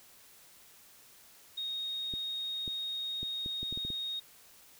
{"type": "tone", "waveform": "sine", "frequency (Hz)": 3729, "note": "A#7", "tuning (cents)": 0, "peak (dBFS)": -34, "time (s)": [1.57, 4.2], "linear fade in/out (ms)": 10}
{"type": "clicks", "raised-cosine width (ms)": 3, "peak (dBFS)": -30, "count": 9, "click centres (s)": [2.138, 2.678, 3.23, 3.461, 3.63, 3.726, 3.775, 3.85, 3.903]}
{"effects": ["white hiss -58 dBFS RMS until 4.79 s"]}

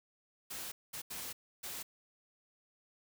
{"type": "noise bursts at uneven times", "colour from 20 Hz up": "white", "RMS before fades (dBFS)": -43, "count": 4, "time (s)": [[0.5, 0.72], [0.93, 1.02], [1.1, 1.33], [1.63, 1.83]], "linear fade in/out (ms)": 10, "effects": []}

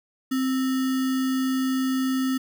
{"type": "tone with sample-and-hold", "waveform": "sine", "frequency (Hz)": 261.6, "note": "C4", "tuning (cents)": 0, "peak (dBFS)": -21, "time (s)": [0.31, 2.38], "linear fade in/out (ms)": 10, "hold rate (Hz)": 1575, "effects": []}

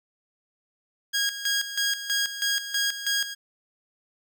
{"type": "tone with tremolo", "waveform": "15% pulse", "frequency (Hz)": 1635, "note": "G#6", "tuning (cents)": -28, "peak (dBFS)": -16, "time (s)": [1.13, 3.35], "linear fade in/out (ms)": 20, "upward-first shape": "square", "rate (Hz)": 3.1, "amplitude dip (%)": 70, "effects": []}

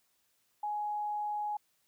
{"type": "tone", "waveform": "sine", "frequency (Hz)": 836, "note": "G#5", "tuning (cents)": 11, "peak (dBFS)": -32, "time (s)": [0.63, 1.57], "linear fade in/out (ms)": 5, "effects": ["white hiss -74 dBFS RMS until 1.87 s", "high-pass 60 Hz 12 dB/octave"]}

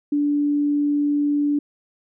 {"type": "tone", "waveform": "sine", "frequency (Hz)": 290.9, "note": "D4", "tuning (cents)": -16, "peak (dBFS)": -17, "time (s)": [0.12, 1.59], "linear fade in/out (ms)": 5, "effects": []}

